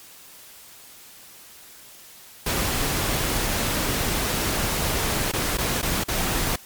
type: noise with dropouts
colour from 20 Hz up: pink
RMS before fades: -24 dBFS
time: 2.46-6.56 s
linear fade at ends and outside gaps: 5 ms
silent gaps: 5.317-5.334 / 5.573-5.583 / 5.816-5.827 / 6.038-6.083 s
effects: white hiss -46 dBFS RMS until 6.65 s + MP3 96 kbps